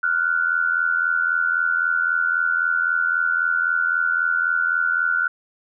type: tone pair together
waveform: sine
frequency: 1401.2 / 1485 Hz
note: F6 / F#6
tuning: +5 / +6 cents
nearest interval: minor second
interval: 101 cents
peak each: -21 / -20 dBFS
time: 0.03-5.28 s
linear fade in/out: 5 ms
effects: none